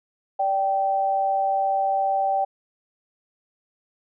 sine tone pair together, 583 / 778.2 Hz, D5 / G5, -13 / -13 cents, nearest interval perfect fourth, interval 500 cents, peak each -27 / -20 dBFS, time 0.39-2.45 s, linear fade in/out 10 ms, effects none

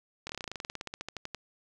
slowing click train, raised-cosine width 0.2 ms, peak -20 dBFS, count 22, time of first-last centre 0.27-1.347 s, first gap 24 ms, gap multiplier 1.07, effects none

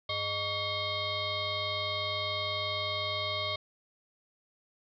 sine tone with frequency modulation, 2166 Hz, C#7, 41 cents flat, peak -30 dBFS, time 0.09-3.56 s, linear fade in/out 5 ms, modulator 517 Hz, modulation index 3.8, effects none

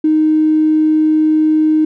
triangle tone with tanh clipping, 310.6 Hz, D#4, 3 cents flat, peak -8 dBFS, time 0.04-1.85 s, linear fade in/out 5 ms, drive 2 dB, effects none

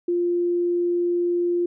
sine tone, 349.2 Hz, F4, in tune, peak -19 dBFS, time 0.08-1.66 s, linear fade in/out 5 ms, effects none

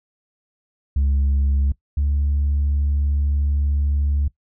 sine tone pair in turn, 69.3 / 71.66 Hz, C#2 / D2, 0 / -42 cents, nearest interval minor second, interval 58 cents, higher second, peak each -13 / -15 dBFS, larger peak first, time 0.96-1.72 / 1.97-4.28 s, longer second, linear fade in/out 5 ms, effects noise-tail reverb RT60 0.1 s tail -21 dB re dry + tanh soft clip ceiling -14 dBFS

